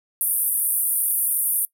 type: band-pass noise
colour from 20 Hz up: pink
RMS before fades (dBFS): -22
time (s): 0.21-1.65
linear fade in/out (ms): 0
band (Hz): 9200 to 15000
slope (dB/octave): 96
effects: noise-tail reverb RT60 0.1 s tail -22 dB re dry